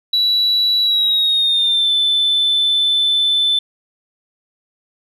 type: tone with pitch glide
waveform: sine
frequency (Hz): 3930 to 3522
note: B7 to A7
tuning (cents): -9 to +1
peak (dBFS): -11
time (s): 0.13-3.59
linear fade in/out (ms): 5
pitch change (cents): -190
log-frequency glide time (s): 0.81-1.92
effects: tanh soft clip ceiling -9 dBFS